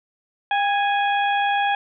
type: harmonic tone with a mistuned harmonic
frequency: 830.6 Hz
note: G#5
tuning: in tune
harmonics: 1 / 2 / 3 / 4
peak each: -19 / -25 / -29 / -31 dBFS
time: 0.51-1.75 s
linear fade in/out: 2 ms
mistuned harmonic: 1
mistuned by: -54 cents
effects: none